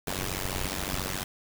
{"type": "noise with amplitude modulation", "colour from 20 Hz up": "pink", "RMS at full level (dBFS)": -28, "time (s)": [0.07, 1.24], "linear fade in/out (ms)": 5, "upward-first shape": "sine", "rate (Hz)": 94.2, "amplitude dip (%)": 100, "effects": []}